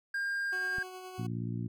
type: tone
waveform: triangle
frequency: 1606 Hz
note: G6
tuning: 41 cents sharp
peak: -29 dBFS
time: 0.14-0.83 s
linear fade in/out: 5 ms
type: tone with tremolo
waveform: 20% pulse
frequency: 370 Hz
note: F#4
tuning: in tune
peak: -37 dBFS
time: 0.52-1.27 s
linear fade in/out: 10 ms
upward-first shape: sine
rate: 9.6 Hz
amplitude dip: 30%
type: click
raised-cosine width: 5 ms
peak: -32 dBFS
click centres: 0.784 s
type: harmonic tone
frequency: 58.1 Hz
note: A#1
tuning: 5 cents flat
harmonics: 2 / 3 / 4 / 5 / 6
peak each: -35 / -39 / -41 / -45 / -48 dBFS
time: 1.18-1.68 s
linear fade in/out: 10 ms
effects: none